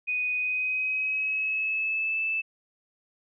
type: tone with pitch glide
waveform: sine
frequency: 2489 to 2632 Hz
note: D#7 to E7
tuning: 0 to -3 cents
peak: -25 dBFS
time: 0.07-2.42 s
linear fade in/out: 20 ms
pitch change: +97 cents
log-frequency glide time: 0.35-2.2 s
effects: none